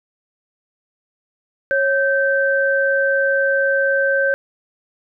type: tone pair together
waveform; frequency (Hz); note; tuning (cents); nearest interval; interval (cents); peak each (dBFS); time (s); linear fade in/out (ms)
sine; 549 / 1554; C#5 / G6; -17 / -16; octave + tritone; 1801; -17; 1.71-4.34; 0
effects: none